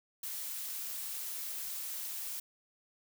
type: noise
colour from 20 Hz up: blue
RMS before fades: -40 dBFS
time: 0.23-2.4 s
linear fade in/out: 5 ms
effects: none